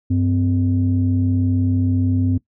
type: tone pair together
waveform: sine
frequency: 97.3 / 256.5 Hz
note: G2 / C4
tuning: -12 / -34 cents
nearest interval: octave + perfect fourth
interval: 1678 cents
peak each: -16 / -18 dBFS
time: 0.1-2.38 s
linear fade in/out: 10 ms
effects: noise-tail reverb RT60 0.1 s tail -19 dB re dry + tanh soft clip ceiling -8 dBFS